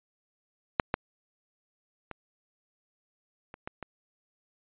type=clicks; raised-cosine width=0.5 ms; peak=-6 / -10 / -23 / -28 / -21 / -23 dBFS; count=6; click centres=0.798 / 0.941 / 2.113 / 3.541 / 3.675 / 3.827 s; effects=resampled to 8000 Hz